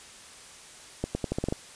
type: accelerating click train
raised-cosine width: 2 ms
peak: -14 dBFS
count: 8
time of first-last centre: 1.04-1.525 s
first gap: 110 ms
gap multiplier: 0.84
effects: white hiss -48 dBFS RMS until 1.75 s + resampled to 22050 Hz